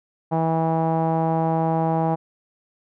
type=tone with low-pass filter; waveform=sawtooth; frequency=162.4 Hz; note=E3; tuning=26 cents flat; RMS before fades=-21 dBFS; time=0.31-2.16 s; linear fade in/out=20 ms; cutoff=820 Hz; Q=4.3; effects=none